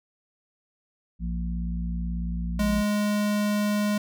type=harmonic tone; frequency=58.27 Hz; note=A#1; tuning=in tune; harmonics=1 / 3 / 4; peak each=-28 / -31 / -40 dBFS; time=1.19-2.84 s; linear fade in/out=50 ms
type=tone; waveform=square; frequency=207.7 Hz; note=G#3; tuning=in tune; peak=-23 dBFS; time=2.59-3.98 s; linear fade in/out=5 ms
effects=none